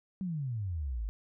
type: exponential sweep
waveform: sine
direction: down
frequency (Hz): 196 to 48.99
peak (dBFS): -32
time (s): 0.21-1.09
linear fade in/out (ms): 0
effects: none